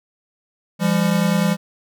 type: tone pair together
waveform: square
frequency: 170.59 / 200.6 Hz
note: F3 / G3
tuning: -40 / +40 cents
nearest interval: minor third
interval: 280 cents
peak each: -19 dBFS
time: 0.79-1.57 s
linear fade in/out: 50 ms
effects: none